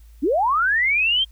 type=linear sweep; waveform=sine; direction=up; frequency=240.6 to 3216 Hz; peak=-16 dBFS; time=0.22-1.25 s; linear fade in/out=20 ms; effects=added 55 Hz sine -43 dBFS peak until 1.31 s + white hiss -61 dBFS RMS until 1.31 s